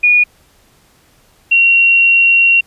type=tone pair in turn; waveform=sine; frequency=2449 / 2744 Hz; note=D#7 / F7; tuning=-28 / -31 cents; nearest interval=major second; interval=197 cents; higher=second; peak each=-6 dBFS; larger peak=neither; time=0.03-0.24 / 1.51-2.61 s; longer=second; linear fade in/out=10 ms; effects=pink hiss -51 dBFS RMS until 2.66 s + resampled to 32000 Hz

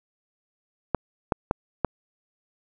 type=clicks; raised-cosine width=1 ms; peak=-7 dBFS; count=4; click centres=0.947 / 1.322 / 1.511 / 1.847 s; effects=none

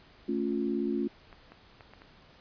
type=chord; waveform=sine; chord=A augmented; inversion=none; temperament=equal with one note detuned; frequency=220 / 277.2 / 351.7 Hz; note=A3 / C#4 / E#4; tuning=0 / 0 / +12 cents; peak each=-32 dBFS; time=0.28-1.08 s; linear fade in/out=10 ms
type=clicks; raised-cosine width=0.5 ms; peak=-34 dBFS; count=5; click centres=1.328 / 1.52 / 1.808 / 1.936 / 2.019 s
effects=pink hiss -57 dBFS RMS until 2.4 s + resampled to 11025 Hz

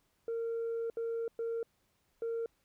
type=tone bursts at uneven times; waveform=sine; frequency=460 Hz; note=A#4; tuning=23 cents flat; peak=-31 dBFS; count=4; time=0.28-0.9 / 0.97-1.28 / 1.39-1.63 / 2.22-2.46 s; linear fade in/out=2 ms; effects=tanh soft clip ceiling -31 dBFS + pink hiss -75 dBFS RMS until 2.64 s

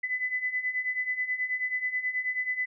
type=beating tone pair; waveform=sine; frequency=2000 / 2009.3 Hz; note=B6 / B6; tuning=+21 / +29 cents; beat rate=9.3 Hz; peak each=-33 / -29 dBFS; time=0.03-2.66 s; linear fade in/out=10 ms; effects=none

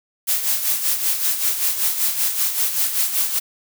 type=noise with tremolo; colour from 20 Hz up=blue; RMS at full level=-18 dBFS; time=0.27-3.4 s; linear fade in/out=20 ms; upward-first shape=sine; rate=5.2 Hz; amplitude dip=60%; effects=none

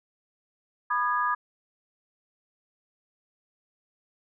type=chord; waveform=sine; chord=G# minor; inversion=first; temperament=equal with one note detuned; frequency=987.8 / 1219.6 / 1661.2 Hz; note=B5 / D#6 / G#6; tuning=0 / -35 / 0 cents; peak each=-28 / -26 / -30 dBFS; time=0.9-1.35 s; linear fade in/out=10 ms; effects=none

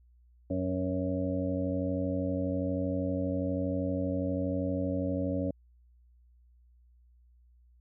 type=harmonic tone with a mistuned harmonic; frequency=92.5 Hz; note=F#2; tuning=in tune; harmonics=1 / 2 / 3 / 5 / 6 / 7; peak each=-35 / -36 / -32 / -41 / -35 / -43 dBFS; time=0.5-5.51 s; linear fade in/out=5 ms; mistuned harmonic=5; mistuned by=+42 cents; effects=added 60 Hz sine -58 dBFS peak until 7.8 s

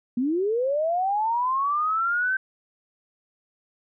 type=linear sweep; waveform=sine; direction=up; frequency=232.3 to 1557 Hz; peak=-21 dBFS; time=0.17-2.37 s; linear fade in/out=5 ms; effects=none

